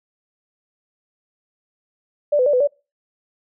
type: tone with pitch steps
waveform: sine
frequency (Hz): 587 / 504 / 584 / 501 / 575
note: D5 / B4 / D5 / B4 / D5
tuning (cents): -1 / +35 / -10 / +25 / -37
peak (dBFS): -13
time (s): 2.32-2.675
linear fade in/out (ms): 10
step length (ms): 71
effects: noise-tail reverb RT60 0.3 s tail -25 dB re dry